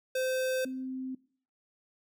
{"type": "tone pair in turn", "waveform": ["square", "sine"], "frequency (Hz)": [517, 260.1], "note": ["C5", "C4"], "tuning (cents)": [-21, -10], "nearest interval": "octave", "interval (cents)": 1189, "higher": "first", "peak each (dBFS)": [-29, -34], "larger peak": "first", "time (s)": [[0.15, 0.65], [0.65, 1.15]], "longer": "neither", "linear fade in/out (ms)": 5, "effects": ["noise-tail reverb RT60 0.5 s tail -21 dB re dry"]}